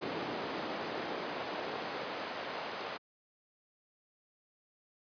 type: noise with high-pass filter sweep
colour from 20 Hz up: brown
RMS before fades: -39 dBFS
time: 0.01-2.98 s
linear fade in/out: 20 ms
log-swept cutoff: 340 to 670 Hz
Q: 0.82
effects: high-pass 100 Hz 12 dB/octave + resampled to 11025 Hz